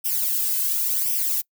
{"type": "noise with flanger", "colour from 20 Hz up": "violet", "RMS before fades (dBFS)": -23, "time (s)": [0.04, 1.42], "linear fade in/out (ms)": 20, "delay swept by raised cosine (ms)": [0.35, 1.95], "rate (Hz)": 0.93, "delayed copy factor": 0.85, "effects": ["noise-tail reverb RT60 0.1 s tail -25 dB re dry"]}